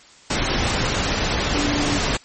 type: tone in noise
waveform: sine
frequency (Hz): 290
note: D4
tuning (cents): -22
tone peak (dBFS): -22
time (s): 1.54-1.98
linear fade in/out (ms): 5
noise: pink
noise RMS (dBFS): -21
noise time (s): 0.3-2.17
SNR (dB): -4
effects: white hiss -48 dBFS RMS until 2.24 s + MP3 32 kbps